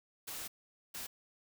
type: noise bursts at uneven times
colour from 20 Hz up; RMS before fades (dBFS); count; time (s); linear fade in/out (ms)
white; -43; 2; 0.27-0.48 / 0.94-1.07; 10
effects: none